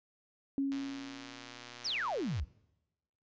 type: tone with exponential decay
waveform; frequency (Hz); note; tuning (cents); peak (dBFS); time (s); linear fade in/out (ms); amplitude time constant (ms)
sine; 275; C#4; -14; -28; 0.58-1.92; 1; 290
type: click train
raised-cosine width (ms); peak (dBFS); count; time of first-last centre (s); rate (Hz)
0.2; -30; 204; 0.72-2.398; 121
type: exponential sweep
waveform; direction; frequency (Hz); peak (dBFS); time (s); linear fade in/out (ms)
sine; down; 6272 to 55.7; -32; 1.84-2.45; 20
effects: noise-tail reverb RT60 1.0 s tail -24 dB re dry + resampled to 16000 Hz

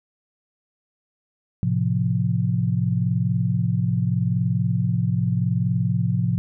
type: chord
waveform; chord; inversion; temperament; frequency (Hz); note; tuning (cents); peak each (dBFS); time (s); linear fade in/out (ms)
sine; F major; first; equal; 110 / 130.81 / 174.61; A2 / C3 / F3; 0 / 0 / 0; -23; 1.63-6.38; 0
effects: none

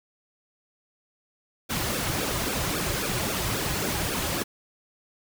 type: noise with flanger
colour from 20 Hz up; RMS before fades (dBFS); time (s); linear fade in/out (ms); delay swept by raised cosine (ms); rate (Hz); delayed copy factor
pink; -28; 1.69-4.44; 20; 0.98 to 4.48; 3.7; -0.8
effects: none

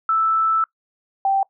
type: tone pair in turn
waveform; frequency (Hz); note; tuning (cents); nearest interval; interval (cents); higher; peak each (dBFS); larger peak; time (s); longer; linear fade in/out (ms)
sine; 1318.5 / 781; E6 / G5; 0 / -7; major sixth; 907; first; -15; neither; 0.09-0.64 / 1.25-1.43; first; 2
effects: noise-tail reverb RT60 0.1 s tail -23 dB re dry

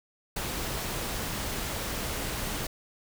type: noise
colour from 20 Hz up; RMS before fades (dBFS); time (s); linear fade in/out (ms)
pink; -33; 0.36-2.67; 5
effects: none

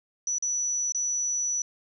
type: tone with dropouts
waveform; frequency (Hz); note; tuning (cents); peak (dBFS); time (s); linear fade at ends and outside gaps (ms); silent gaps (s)
sine; 5920; F#8; 0; -25; 0.27-1.62; 2; 0.384-0.424 / 0.922-0.947
effects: none

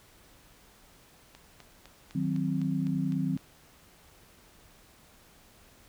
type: click train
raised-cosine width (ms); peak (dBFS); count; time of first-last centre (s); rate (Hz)
0.2; -31; 9; 1.35-3.375; 3.95
type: chord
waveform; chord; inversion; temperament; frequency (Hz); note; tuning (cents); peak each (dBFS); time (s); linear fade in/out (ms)
sine; C diminished; first; equal; 155.56 / 185 / 261.6; Eb3 / Gb3 / C4; 0 / 0 / 0; -31; 2.15-3.37; 5
effects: pink hiss -58 dBFS RMS until 5.88 s

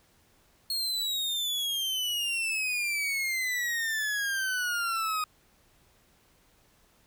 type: exponential sweep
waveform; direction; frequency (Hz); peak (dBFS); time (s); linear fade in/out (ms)
40% pulse; down; 4300 to 1244.5; -27; 0.7-5.24; 2
effects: pink hiss -64 dBFS RMS until 7.06 s

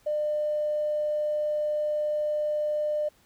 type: tone with tanh clipping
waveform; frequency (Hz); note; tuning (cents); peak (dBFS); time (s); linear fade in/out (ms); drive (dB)
triangle; 601; D5; +40; -24; 0.06-3.09; 10; 2
effects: pink hiss -62 dBFS RMS until 3.25 s

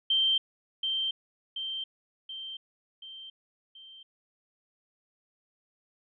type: tone with echo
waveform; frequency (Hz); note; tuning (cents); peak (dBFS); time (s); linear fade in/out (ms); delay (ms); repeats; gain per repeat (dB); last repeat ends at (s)
sine; 3136; G7; 0; -22; 0.1-0.38; 5; 730; 5; -5; 4.03
effects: none

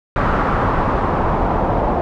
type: noise with low-pass filter sweep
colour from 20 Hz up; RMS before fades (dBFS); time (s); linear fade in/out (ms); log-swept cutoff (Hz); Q
pink; -17; 0.16-2.01; 0; 1300 to 810; 2.1
effects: none

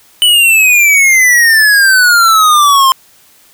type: exponential sweep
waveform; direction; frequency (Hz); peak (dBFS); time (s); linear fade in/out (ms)
square; down; 2998 to 1046.5; -5; 0.22-2.92; 0
effects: white hiss -45 dBFS RMS until 3.53 s

